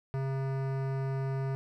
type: tone with hard clipping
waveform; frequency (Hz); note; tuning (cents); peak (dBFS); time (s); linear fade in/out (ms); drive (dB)
sine; 134.7; C#3; -49; -32; 0.14-1.55; 0; 18
effects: none